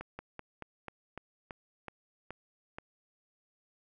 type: slowing click train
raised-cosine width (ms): 0.5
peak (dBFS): -26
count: 10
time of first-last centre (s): 0.01-2.785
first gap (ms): 180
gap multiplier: 1.13
effects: none